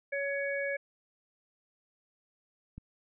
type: harmonic tone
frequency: 560 Hz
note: C#5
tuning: 18 cents sharp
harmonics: 1 / 3 / 4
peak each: -33 / -36 / -37 dBFS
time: 0.12-0.77 s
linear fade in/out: 10 ms
type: click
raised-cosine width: 5 ms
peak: -31 dBFS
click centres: 2.78 s
effects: none